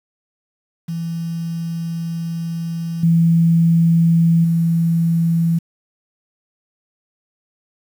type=tone with level steps; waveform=sine; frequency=166.6 Hz; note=E3; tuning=19 cents sharp; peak=-21 / -10 / -13 dBFS; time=0.88-5.59 s; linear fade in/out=10 ms; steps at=3.03 / 4.44 s; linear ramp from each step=5 ms; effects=7-bit